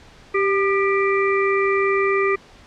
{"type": "harmonic tone with a mistuned harmonic", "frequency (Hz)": 392, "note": "G4", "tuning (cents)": 0, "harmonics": [1, 3, 5, 6], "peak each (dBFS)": [-18, -23, -25, -26], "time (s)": [0.34, 2.36], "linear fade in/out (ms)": 10, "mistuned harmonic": 3, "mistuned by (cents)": 40, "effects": ["pink hiss -47 dBFS RMS until 2.66 s", "low-pass 5000 Hz 12 dB/octave"]}